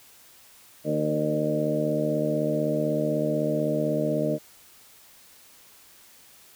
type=harmonic tone with a mistuned harmonic; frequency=76 Hz; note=D#2; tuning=40 cents flat; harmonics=2 / 3 / 4 / 5 / 6 / 7 / 8; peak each=-30 / -31 / -29 / -38 / -31 / -35 / -27 dBFS; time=0.84-4.39 s; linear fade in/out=50 ms; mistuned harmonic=6; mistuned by=+19 cents; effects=white hiss -53 dBFS RMS until 6.55 s